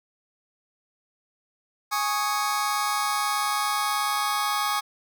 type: chord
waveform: sawtooth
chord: Ab suspended fourth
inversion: none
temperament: just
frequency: 830.6 / 1107.5 / 1245.9 Hz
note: Ab5 / Db6 / Eb6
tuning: 0 / -2 / +2 cents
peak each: -24 dBFS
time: 1.91-4.81 s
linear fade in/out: 20 ms
effects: none